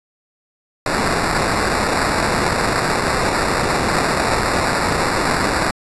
white noise with sample-and-hold, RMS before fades -18 dBFS, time 0.86-5.71 s, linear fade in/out 2 ms, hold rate 3150 Hz, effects resampled to 24000 Hz

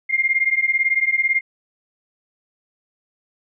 sine beating tone pair, 2108 / 2126 Hz, C7 / C7, +12 / +27 cents, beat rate 18 Hz, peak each -19 dBFS, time 0.09-1.41 s, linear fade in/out 20 ms, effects none

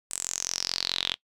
sawtooth tone with band-pass filter sweep, 44.69 Hz, F1, 41 cents sharp, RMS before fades -31 dBFS, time 0.1-1.15 s, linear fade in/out 20 ms, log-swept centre 8400 to 3300 Hz, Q 6.9, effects noise-tail reverb RT60 0.1 s tail -21 dB re dry

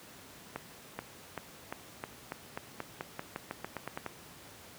accelerating click train, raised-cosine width 0.5 ms, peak -21 dBFS, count 17, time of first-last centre 0.56-4.063 s, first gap 430 ms, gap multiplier 0.9, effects pink hiss -52 dBFS RMS until 4.78 s + high-pass 100 Hz 12 dB/octave

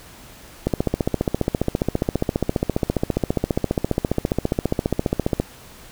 click train, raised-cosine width 2 ms, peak -5 dBFS, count 71, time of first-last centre 0.67-5.4 s, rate 14.8 Hz, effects pink hiss -44 dBFS RMS until 5.91 s

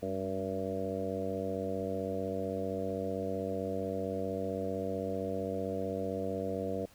harmonic tone with a mistuned harmonic, 95.6 Hz, G2, 43 cents flat, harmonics 1 / 2 / 3 / 4 / 5 / 6 / 7, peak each -43 / -40 / -41 / -43 / -37 / -40 / -41 dBFS, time 0.02-6.86 s, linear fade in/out 10 ms, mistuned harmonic 2, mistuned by +57 cents, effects pink hiss -60 dBFS RMS until 6.94 s

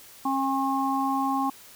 harmonic tone, 270 Hz, C#4, 45 cents flat, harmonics 1 / 3 / 4, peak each -27 / -27 / -28 dBFS, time 0.25-1.5 s, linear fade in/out 5 ms, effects white hiss -49 dBFS RMS until 1.75 s

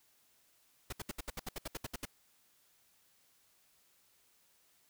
pink noise bursts, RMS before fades -40 dBFS, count 13, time 0.9-2.054 s, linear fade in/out 5 ms, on 26 ms, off 68 ms, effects white hiss -70 dBFS RMS until 4.89 s

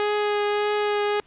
sawtooth tone with vibrato, 415.3 Hz, G#4, in tune, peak -17 dBFS, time 0-1.2 s, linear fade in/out 0 ms, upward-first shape triangle, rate 1.7 Hz, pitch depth 12 cents each way, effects pink hiss -57 dBFS RMS until 1.26 s + resampled to 8000 Hz

